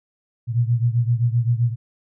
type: beating tone pair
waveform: sine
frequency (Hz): 116.54 / 124.24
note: A#2 / B2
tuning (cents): 0 / +11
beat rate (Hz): 7.7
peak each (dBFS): -18 / -21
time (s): 0.47-1.76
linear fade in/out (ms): 50
effects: none